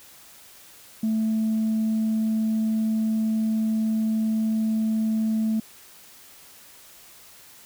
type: tone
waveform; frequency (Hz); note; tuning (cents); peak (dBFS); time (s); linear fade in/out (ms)
sine; 220; A3; 0; -19; 1.03-5.6; 5
effects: tanh soft clip ceiling -18 dBFS + white hiss -49 dBFS RMS until 7.65 s